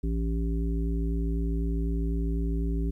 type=harmonic tone; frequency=56 Hz; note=A1; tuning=31 cents sharp; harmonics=1 / 3 / 5 / 7; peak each=-26 / -33 / -35 / -39 dBFS; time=0.03-2.91 s; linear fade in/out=10 ms; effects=11-bit